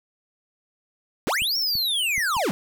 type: linear two-way sweep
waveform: square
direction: up then down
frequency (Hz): 143 to 5580 to 143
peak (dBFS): -22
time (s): 1.27-2.51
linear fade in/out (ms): 0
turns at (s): 1.57
type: clicks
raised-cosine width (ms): 5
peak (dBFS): -26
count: 4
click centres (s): 1.42 / 1.754 / 2.18 / 2.367
effects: none